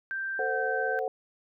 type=tone with pitch glide; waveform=sine; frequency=1570 to 1549.3 Hz; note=G6 to G6; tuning=+2 to -21 cents; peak=-30 dBFS; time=0.11-0.99 s; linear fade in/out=0 ms; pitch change=-23 cents; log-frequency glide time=0.46-0.53 s
type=chord; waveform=sine; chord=F# diminished; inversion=first; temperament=equal with one note detuned; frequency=447.9 / 523.3 / 740 Hz; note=A4 / C5 / F#5; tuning=+31 / 0 / 0 cents; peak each=-32 dBFS; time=0.39-1.08 s; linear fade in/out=2 ms
effects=none